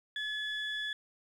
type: tone pair together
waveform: sine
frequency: 1712 / 3422 Hz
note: A6 / A7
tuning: -48 / -49 cents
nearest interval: octave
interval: 1199 cents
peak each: -35 / -36 dBFS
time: 0.16-0.93 s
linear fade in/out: 2 ms
effects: tanh soft clip ceiling -28 dBFS + 11-bit

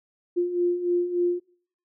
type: beating tone pair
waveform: sine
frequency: 349.2 / 352.6 Hz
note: F4 / F4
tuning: 0 / +17 cents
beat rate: 3.4 Hz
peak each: -28 / -22 dBFS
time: 0.36-1.4 s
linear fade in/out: 20 ms
effects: noise-tail reverb RT60 0.5 s tail -20 dB re dry

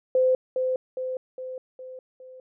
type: tone with echo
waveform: sine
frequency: 514 Hz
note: C5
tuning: 31 cents flat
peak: -17 dBFS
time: 0.15-0.35 s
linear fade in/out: 2 ms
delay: 410 ms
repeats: 5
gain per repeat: -5 dB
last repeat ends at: 2.4 s
effects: none

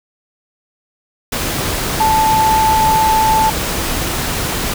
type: tone in noise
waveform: sine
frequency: 877 Hz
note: A5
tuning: 6 cents flat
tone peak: -10 dBFS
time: 2-3.5 s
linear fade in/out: 5 ms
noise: pink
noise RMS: -19 dBFS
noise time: 1.32-4.74 s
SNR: +6 dB
effects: none

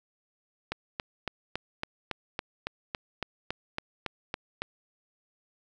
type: click train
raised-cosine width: 0.3 ms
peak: -15 dBFS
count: 15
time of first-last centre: 0.72-4.62 s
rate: 3.59 Hz
effects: none

